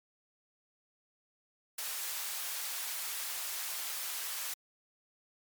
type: high-pass noise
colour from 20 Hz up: white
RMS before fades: -38 dBFS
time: 1.78-4.54 s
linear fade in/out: 5 ms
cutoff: 790 Hz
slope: 12 dB/octave
effects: MP3 96 kbps